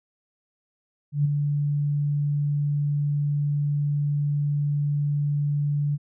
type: tone with ADSR envelope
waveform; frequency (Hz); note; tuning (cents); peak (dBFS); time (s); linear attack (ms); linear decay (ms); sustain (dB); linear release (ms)
sine; 145.4; D3; -17; -16; 1.12-5.98; 130; 10; -5; 38
effects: none